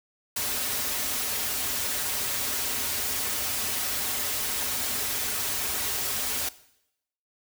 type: noise with comb filter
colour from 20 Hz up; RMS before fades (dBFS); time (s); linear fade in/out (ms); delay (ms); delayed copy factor
white; -29; 0.36-6.49; 5; 5.9; -0.9
effects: noise-tail reverb RT60 0.8 s tail -18 dB re dry